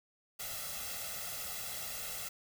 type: noise with comb filter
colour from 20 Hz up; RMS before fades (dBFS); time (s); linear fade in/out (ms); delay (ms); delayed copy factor
white; -41; 0.39-2.29; 10; 1.5; +0.9
effects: none